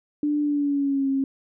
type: tone with pitch glide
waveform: sine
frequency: 295.3 to 270.8 Hz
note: D4 to C#4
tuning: +10 to -40 cents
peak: -20 dBFS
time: 0.23-1.24 s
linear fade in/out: 2 ms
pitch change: -150 cents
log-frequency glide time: 0.41-1.09 s
effects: none